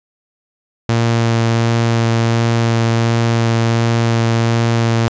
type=tone with vibrato; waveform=sawtooth; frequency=115.4 Hz; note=A#2; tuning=17 cents flat; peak=-8 dBFS; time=0.89-5.08 s; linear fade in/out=0 ms; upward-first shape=sine; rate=1.4 Hz; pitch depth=10 cents each way; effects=resampled to 16000 Hz